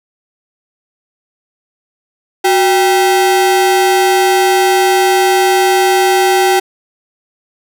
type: ring-modulated tone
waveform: 45% pulse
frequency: 580 Hz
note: D5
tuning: 22 cents flat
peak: -5 dBFS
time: 2.44-6.6 s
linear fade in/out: 10 ms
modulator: 210 Hz
effects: none